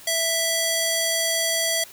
square tone with band-pass filter, 659.3 Hz, E5, in tune, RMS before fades -23 dBFS, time 0.07-1.84 s, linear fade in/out 5 ms, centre 8200 Hz, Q 0.56, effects white hiss -45 dBFS RMS until 1.92 s

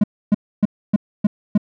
triangle tone bursts, 207.7 Hz, G#3, in tune, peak -8 dBFS, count 6, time 0.01-1.578 s, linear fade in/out 5 ms, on 28 ms, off 280 ms, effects none

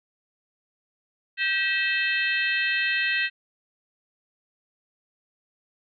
harmonic tone with a mistuned harmonic, 523.3 Hz, C5, in tune, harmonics 3 / 4 / 5 / 6 / 7 / 8, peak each -29 / -26 / -26 / -33 / -37 / -36 dBFS, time 1.37-3.3 s, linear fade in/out 50 ms, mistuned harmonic 4, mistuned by -150 cents, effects none

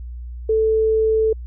sine tone, 439.8 Hz, A4, 1 cent flat, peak -14 dBFS, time 0.49-1.33 s, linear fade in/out 5 ms, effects added 60 Hz sine -29 dBFS peak until 1.46 s

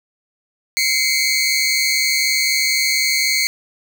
20% pulse tone pair together, 2093 / 2237 Hz, C7 / C#7, 0 / +15 cents, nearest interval minor second, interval 115 cents, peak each -13 dBFS, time 0.77-3.47 s, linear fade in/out 0 ms, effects none

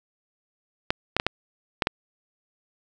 clicks, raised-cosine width 0.3 ms, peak -5 dBFS, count 6, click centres 0.905 / 1.166 / 1.199 / 1.266 / 1.822 / 1.871 s, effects none

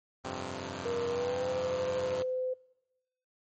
5% pulse chord, F suspended second, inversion none, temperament equal, 87.31 / 98 / 130.81 Hz, F2 / G2 / C3, 0 / 0 / 0 cents, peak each -30 dBFS, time 0.24-2.23 s, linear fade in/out 10 ms
sine tone with pitch glide, 473.9 to 510.9 Hz, A#4 to C5, +28 to -41 cents, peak -30 dBFS, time 0.85-2.54 s, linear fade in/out 10 ms, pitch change +131 cents, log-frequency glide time 1.08-1.47 s
effects noise-tail reverb RT60 1.0 s tail -24 dB re dry + MP3 32 kbps

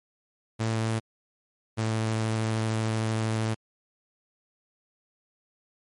sawtooth tone pair in turn, 111.9 / 110.87 Hz, A2 / A2, +30 / +14 cents, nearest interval unison, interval 16 cents, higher first, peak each -21 / -21 dBFS, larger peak neither, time 0.59-1 / 1.77-3.55 s, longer second, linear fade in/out 20 ms, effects MP3 48 kbps

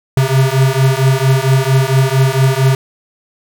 square beating tone pair, 130.9 / 135.3 Hz, C3 / C#3, +1 / -42 cents, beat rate 4.4 Hz, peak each -13 dBFS, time 0.17-2.75 s, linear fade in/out 2 ms, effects none

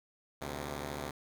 5% pulse tone pair together, 73.2 / 130.43 Hz, D2 / C3, -5 / -5 cents, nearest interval minor seventh, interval 1000 cents, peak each -28 / -31 dBFS, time 0.41-1.11 s, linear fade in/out 5 ms, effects none

